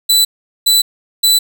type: tone bursts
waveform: sawtooth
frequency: 3984 Hz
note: B7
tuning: 14 cents sharp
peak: -5 dBFS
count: 3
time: 0.09-1.39 s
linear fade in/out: 10 ms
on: 160 ms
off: 410 ms
effects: none